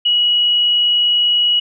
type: tone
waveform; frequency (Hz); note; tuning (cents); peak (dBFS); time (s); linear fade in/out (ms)
sine; 2915; F#7; -26; -11; 0.05-1.6; 10
effects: none